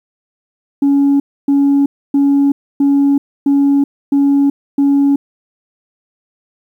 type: tone bursts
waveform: sine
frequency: 280.4 Hz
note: C#4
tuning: 20 cents sharp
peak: -6 dBFS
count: 7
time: 0.82-5.16 s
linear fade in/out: 5 ms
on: 380 ms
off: 280 ms
effects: tanh soft clip ceiling -6 dBFS + 8-bit